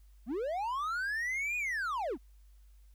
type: linear two-way sweep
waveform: triangle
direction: up then down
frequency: 200 to 2489 to 200 Hz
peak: -30 dBFS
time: 0.26-2.18 s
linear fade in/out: 50 ms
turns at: 1.57 s
effects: added 50 Hz sine -55 dBFS peak until 2.94 s + white hiss -74 dBFS RMS until 2.94 s